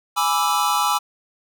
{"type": "chord", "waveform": "square", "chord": "E dominant seventh", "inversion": "first", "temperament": "equal", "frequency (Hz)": [830.6, 987.8, 1174.7, 1318.5], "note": ["G#5", "B5", "D6", "E6"], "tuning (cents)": [0, 0, 0, 0], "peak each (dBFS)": -24, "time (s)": [0.16, 0.99], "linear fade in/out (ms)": 20, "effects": []}